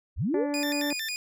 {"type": "linear sweep", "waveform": "sine", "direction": "up", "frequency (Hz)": [38.89, 568], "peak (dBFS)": -24, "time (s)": [0.16, 0.47], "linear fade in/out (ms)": 50}
{"type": "harmonic tone", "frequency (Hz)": 290, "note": "D4", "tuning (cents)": -22, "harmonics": [1, 2, 3, 4, 5, 6, 7, 8], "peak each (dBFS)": [-28, -33, -39, -50, -52, -46, -51, -56], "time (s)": [0.34, 0.93], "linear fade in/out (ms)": 2}
{"type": "tone with vibrato", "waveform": "20% pulse", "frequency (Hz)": 2093, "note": "C7", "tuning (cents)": 0, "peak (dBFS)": -25, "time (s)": [0.54, 1.16], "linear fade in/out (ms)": 0, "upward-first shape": "square", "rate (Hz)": 5.5, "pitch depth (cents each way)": 280}
{"effects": []}